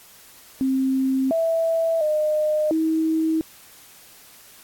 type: tone with pitch steps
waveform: sine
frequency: 264.6 / 657 / 611 / 319.5 Hz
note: C4 / E5 / D#5 / D#4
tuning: +20 / -6 / -32 / +46 cents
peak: -18 dBFS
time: 0.61-3.41 s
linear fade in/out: 0 ms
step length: 700 ms
effects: white hiss -48 dBFS RMS until 4.63 s + AAC 64 kbps